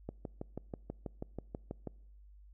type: click train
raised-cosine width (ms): 2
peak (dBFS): -26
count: 12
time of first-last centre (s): 0.09-1.873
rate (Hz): 6.17
effects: noise-tail reverb RT60 0.9 s tail -25 dB re dry + added 50 Hz sine -54 dBFS peak until 2.53 s